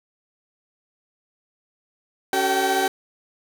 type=tone cluster; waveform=30% pulse; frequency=280.1 / 379.9 / 446.2 / 775 Hz; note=C#4 / F#4 / A4 / G5; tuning=+18 / +46 / +24 / -20 cents; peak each=-27 / -21 / -27 / -19 dBFS; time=2.33-2.88 s; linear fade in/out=2 ms; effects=none